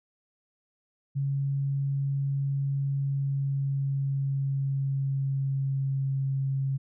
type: tone with pitch glide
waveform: sine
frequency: 138.59 to 135.66 Hz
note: C#3 to C#3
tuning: 0 to -37 cents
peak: -25 dBFS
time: 1.15-6.78 s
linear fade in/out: 20 ms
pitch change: -37 cents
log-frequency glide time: 2.95-6.23 s
effects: none